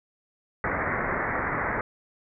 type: low-pass noise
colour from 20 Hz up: white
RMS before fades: -28 dBFS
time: 0.64-1.81 s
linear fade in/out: 2 ms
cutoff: 2100 Hz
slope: 96 dB/octave
effects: none